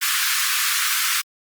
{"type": "high-pass noise", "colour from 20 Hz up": "pink", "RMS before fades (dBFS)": -21, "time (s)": [0.01, 1.22], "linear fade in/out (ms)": 20, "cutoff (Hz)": 1200, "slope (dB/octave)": 48, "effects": ["Opus 32 kbps"]}